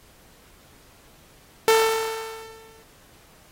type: tone with exponential decay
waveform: sawtooth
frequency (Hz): 446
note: A4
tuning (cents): +23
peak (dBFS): -9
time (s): 1.68-2.83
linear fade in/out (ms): 0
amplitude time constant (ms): 250
effects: pink hiss -54 dBFS RMS until 3.51 s + AAC 48 kbps